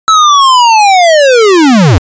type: linear sweep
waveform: square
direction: down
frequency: 1318.5 to 77.78 Hz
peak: -3 dBFS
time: 0.08-1.98 s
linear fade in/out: 0 ms
effects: resampled to 16000 Hz